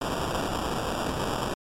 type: noise with sample-and-hold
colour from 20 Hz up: blue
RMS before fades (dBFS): -29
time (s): 0.01-1.54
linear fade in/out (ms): 5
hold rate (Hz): 2100
effects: low-pass 11000 Hz 12 dB/octave + MP3 96 kbps